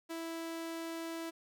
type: tone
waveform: sawtooth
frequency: 329.6 Hz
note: E4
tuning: in tune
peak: -35 dBFS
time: 0.09-1.31 s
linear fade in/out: 20 ms
effects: 12-bit